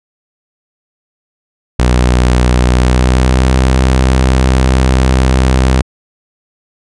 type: tone with pitch glide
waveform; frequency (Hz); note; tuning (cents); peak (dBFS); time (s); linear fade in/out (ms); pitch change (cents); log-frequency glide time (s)
sawtooth; 61.74 to 64.51; B1 to C2; 0 to -24; -3; 1.79-5.82; 5; +76; 2.64-3.56
effects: resampled to 22050 Hz